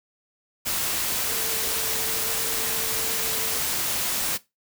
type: tone in noise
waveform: sine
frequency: 447.9 Hz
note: A4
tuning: 31 cents sharp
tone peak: -37 dBFS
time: 1.27-3.6 s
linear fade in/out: 20 ms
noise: white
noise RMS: -26 dBFS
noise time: 0.65-4.38 s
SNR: -14 dB
effects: noise-tail reverb RT60 0.2 s tail -18 dB re dry